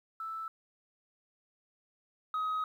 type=tone pair in turn; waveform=sine; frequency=1318.5 / 1263.8 Hz; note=E6 / D#6; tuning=0 / +27 cents; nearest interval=minor second; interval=73 cents; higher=first; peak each=-36 / -28 dBFS; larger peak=second; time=0.2-0.48 / 2.34-2.64 s; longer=second; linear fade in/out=2 ms; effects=tanh soft clip ceiling -29 dBFS + 11-bit